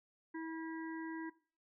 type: harmonic tone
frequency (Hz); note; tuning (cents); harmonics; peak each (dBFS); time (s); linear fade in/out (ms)
323.8; E4; -31; 1 / 3 / 5 / 6; -41 / -50 / -52 / -54; 0.34-1.3; 10
effects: noise-tail reverb RT60 0.4 s tail -19 dB re dry